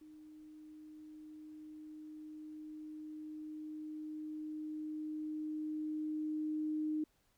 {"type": "tone with level ramp", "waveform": "sine", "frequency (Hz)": 307.6, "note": "D#4", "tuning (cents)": -20, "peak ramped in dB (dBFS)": [-53, -33], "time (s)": [0.01, 7.04], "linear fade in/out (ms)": 5, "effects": ["pink hiss -75 dBFS RMS until 7.37 s"]}